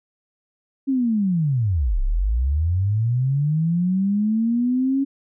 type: linear two-way sweep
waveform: sine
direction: down then up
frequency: 277.2 to 30.19 to 277.2 Hz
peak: -17 dBFS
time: 0.87-5.05 s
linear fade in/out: 20 ms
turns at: 2.01 s
effects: none